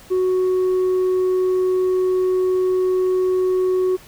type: tone with tanh clipping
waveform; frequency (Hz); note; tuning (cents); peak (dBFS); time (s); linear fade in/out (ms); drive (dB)
sine; 370; F#4; 0; -16; 0.1-3.97; 20; 2
effects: pink hiss -45 dBFS RMS until 4.07 s